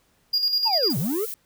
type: tone with tremolo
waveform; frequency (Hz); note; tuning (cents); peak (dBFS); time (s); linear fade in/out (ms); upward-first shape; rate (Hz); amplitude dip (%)
triangle; 4837; D#8; -50; -17; 0.33-0.93; 10; square; 10; 50
type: linear two-way sweep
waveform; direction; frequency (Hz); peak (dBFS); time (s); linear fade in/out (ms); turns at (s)
triangle; down then up; 952 to 116.54 to 467.4; -21; 0.65-1.26; 20; 0.98
type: noise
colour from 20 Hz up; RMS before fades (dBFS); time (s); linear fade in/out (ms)
violet; -33; 0.9-1.34; 0
effects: pink hiss -64 dBFS RMS until 1.45 s